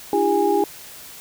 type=tone cluster; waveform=sine; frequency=302.5 / 342.6 / 403.4 / 823 Hz; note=D#4 / F4 / G4 / G#5; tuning=-49 / -33 / +50 / -16 cents; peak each=-25 / -22 / -19 / -21 dBFS; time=0.13-0.64 s; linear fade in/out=2 ms; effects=white hiss -40 dBFS RMS until 1.2 s